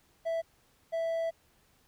triangle tone pair in turn, 659.3 / 659.3 Hz, E5 / E5, 0 / 0 cents, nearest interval unison, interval 0 cents, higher neither, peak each -27 dBFS, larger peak neither, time 0.25-0.42 / 0.92-1.31 s, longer second, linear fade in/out 20 ms, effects pink hiss -67 dBFS RMS until 1.87 s

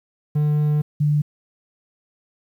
triangle / sine tone pair in turn, 149.5 / 148.21 Hz, D3 / D3, +31 / +16 cents, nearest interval unison, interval 15 cents, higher first, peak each -14 / -15 dBFS, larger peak first, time 0.35-0.82 / 1-1.22 s, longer first, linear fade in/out 10 ms, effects 9-bit

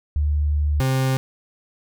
sine / 40% pulse tone pair in turn, 74 / 131.85 Hz, D2 / C3, +14 / +14 cents, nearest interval minor seventh, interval 1000 cents, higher second, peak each -17 dBFS, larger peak neither, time 0.16-0.8 / 0.8-1.17 s, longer first, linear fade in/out 0 ms, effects none

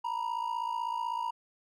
triangle ring-modulated tone, 950 Hz, A#5, 33 cents sharp, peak -26 dBFS, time 0.04-1.31 s, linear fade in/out 10 ms, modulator 28 Hz, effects none

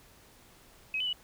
sine tone with pitch steps, 2545 / 3010 / 2948 Hz, D#7 / F#7 / F#7, +39 / +29 / -7 cents, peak -29 dBFS, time 0.94-1.129 s, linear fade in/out 2 ms, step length 63 ms, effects pink hiss -58 dBFS RMS until 1.23 s

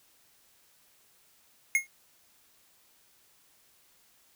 square tone with exponential decay, 2155 Hz, C#7, 49 cents flat, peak -19 dBFS, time 1.75-1.87 s, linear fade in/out 1 ms, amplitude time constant 26 ms, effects white hiss -64 dBFS RMS until 4.35 s

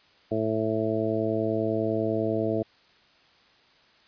harmonic tone, 110 Hz, A2, in tune, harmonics 1 / 2 / 3 / 4 / 5 / 6, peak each -33 / -32 / -29 / -30 / -33 / -30 dBFS, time 0.31-2.63 s, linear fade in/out 10 ms, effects white hiss -59 dBFS RMS until 4.07 s + resampled to 11025 Hz

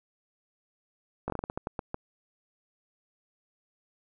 slowing click train, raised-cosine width 1 ms, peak -18 dBFS, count 11, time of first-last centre 1.28-1.944 s, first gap 19 ms, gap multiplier 1.26, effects none

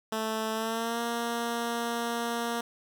10% pulse tone with pitch glide, 220 to 234.4 Hz, A3 to A#3, 0 to +10 cents, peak -21 dBFS, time 0.12-2.61 s, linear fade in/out 5 ms, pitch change +110 cents, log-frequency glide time 0.53-1 s, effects none

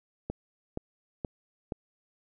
click train, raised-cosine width 2 ms, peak -19 dBFS, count 4, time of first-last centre 0.3-1.722 s, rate 2.11 Hz, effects none

